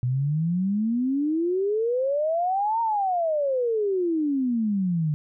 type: exponential two-way sweep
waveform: sine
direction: up then down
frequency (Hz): 121.1 to 933 to 147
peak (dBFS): -21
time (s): 0.03-5.14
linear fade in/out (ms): 0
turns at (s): 2.81
effects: none